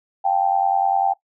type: tone with amplitude modulation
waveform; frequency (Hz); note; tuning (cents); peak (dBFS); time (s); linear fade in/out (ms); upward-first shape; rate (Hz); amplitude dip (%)
sine; 783; G5; -2; -12; 0.24-1.14; 20; sine; 90; 80
effects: noise-tail reverb RT60 0.1 s tail -18 dB re dry